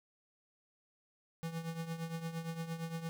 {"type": "tone with tremolo", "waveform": "square", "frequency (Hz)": 164.81, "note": "E3", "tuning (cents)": 0, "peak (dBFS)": -36, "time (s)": [1.43, 3.09], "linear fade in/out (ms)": 0, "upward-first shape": "triangle", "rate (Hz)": 8.7, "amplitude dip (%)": 75, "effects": []}